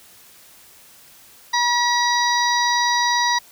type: harmonic tone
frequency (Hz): 963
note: B5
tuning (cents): -44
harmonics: 1 / 2 / 4 / 5 / 6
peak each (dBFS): -19 / -22 / -25 / -26 / -27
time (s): 1.53-3.39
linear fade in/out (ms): 10
effects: white hiss -48 dBFS RMS until 3.51 s